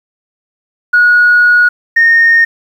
sine tone pair in turn, 1453 / 1840.7 Hz, F#6 / A#6, -32 / -22 cents, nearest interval major third, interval 410 cents, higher second, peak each -3 dBFS, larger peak neither, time 0.93-1.69 / 1.96-2.45 s, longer first, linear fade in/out 10 ms, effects tanh soft clip ceiling 0 dBFS + 7-bit

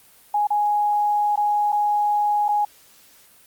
sine tone with dropouts, 831 Hz, G#5, 1 cent sharp, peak -17 dBFS, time 0.34-2.65 s, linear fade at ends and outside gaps 5 ms, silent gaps 0.471-0.504 / 1.359-1.374 / 1.721-1.726 / 2.483-2.488 s, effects white hiss -52 dBFS RMS until 3.46 s + Opus 32 kbps

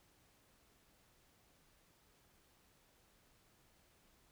silence, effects pink hiss -71 dBFS RMS until 4.31 s

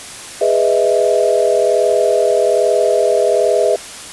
sine chord, E major seventh, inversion first, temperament just, 412 / 494.4 / 618.1 / 659.3 Hz, G#4 / B4 / D#5 / E5, -14 / +2 / -12 / 0 cents, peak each -16 dBFS, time 0.41-3.76 s, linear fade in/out 5 ms, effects white hiss -31 dBFS RMS until 4.12 s + resampled to 24000 Hz

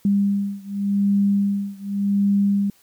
sine beating tone pair, 199.9 / 200.77 Hz, G3 / G3, +34 / +42 cents, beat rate 0.87 Hz, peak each -20 / -21 dBFS, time 0.05-2.7 s, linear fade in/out 2 ms, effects white hiss -57 dBFS RMS until 2.82 s

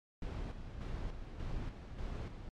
brown noise with tremolo, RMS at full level -40 dBFS, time 0.22-2.49 s, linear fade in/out 2 ms, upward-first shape square, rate 1.7 Hz, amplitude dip 50%, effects low-pass 5000 Hz 12 dB/octave + MP3 96 kbps

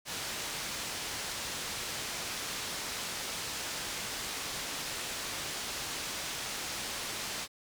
white low-pass noise, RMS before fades -38 dBFS, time 0.05-7.48 s, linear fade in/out 50 ms, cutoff 6700 Hz, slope 12 dB/octave, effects none

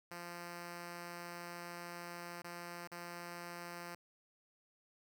5% pulse tone with dropouts, 173.4 Hz, F3, 12 cents flat, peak -34 dBFS, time 0.11-3.95 s, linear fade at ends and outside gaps 5 ms, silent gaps 2.42-2.442 / 2.875-2.916 s, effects none

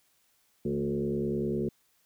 sine tone with frequency modulation, 293.7 Hz, D4, in tune, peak -27 dBFS, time 0.65-1.69 s, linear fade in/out 5 ms, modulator 70 Hz, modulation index 2.2, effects white hiss -69 dBFS RMS until 2.05 s

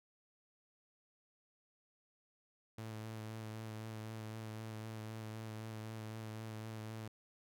sawtooth tone with vibrato, 110 Hz, A2, in tune, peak -40 dBFS, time 2.78-7.08 s, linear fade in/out 5 ms, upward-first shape sine, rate 3.9 Hz, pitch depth 21 cents each way, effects none

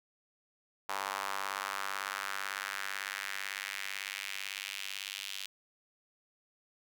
sawtooth tone with high-pass filter sweep, 98 Hz, G2, in tune, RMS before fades -39 dBFS, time 0.89-5.46 s, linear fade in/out 0 ms, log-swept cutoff 960 to 3100 Hz, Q 2.1, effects none

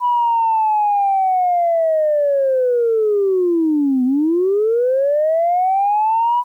sine linear two-way sweep, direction down then up, 987.8 to 247.6 to 987.8 Hz, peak -12 dBFS, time 0-6.44 s, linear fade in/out 50 ms, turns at 4.04 s, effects tanh soft clip ceiling -8 dBFS + 9-bit

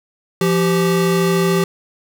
square tone pair together, 171.88 / 389.9 Hz, F3 / G4, -27 / -9 cents, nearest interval octave + major second, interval 1418 cents, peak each -17 dBFS, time 0.41-1.64 s, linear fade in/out 2 ms, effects none

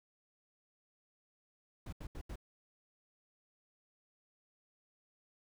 brown noise bursts, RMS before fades -44 dBFS, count 4, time 1.86-2.358 s, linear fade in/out 5 ms, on 66 ms, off 78 ms, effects none

